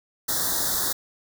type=band-stop noise; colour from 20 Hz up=white; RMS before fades=-25 dBFS; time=0.28-0.93 s; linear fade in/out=10 ms; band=1900 to 3500 Hz; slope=96 dB/octave; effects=none